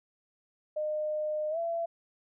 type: tone with pitch glide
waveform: sine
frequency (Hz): 610 to 672.9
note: D#5 to E5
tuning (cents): -34 to +35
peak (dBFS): -29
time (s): 0.76-1.86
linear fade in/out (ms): 10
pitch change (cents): +169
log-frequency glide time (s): 1.5-1.58
effects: none